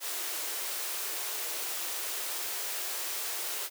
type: high-pass noise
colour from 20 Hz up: white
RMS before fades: -35 dBFS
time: 0-3.7 s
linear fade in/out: 50 ms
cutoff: 320 Hz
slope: 96 dB/octave
effects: none